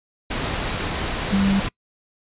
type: tone in noise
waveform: sine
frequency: 196 Hz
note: G3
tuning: in tune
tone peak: -16 dBFS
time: 1.32-1.6 s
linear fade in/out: 10 ms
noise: pink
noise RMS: -25 dBFS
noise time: 0.3-1.69 s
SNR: +6 dB
effects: noise-tail reverb RT60 0.1 s tail -25 dB re dry + resampled to 8000 Hz